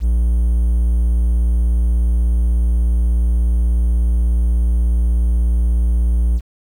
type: tone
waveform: triangle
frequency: 58.27 Hz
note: A#1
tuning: in tune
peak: -10 dBFS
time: 0-6.41 s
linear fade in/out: 50 ms
effects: 8-bit